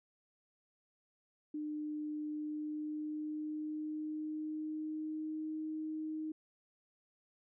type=tone with pitch glide; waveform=sine; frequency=301.8 to 311.9 Hz; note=D4 to D#4; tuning=+47 to +4 cents; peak=-37 dBFS; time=1.54-6.32 s; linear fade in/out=5 ms; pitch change=+57 cents; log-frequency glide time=2.28-5.56 s; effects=none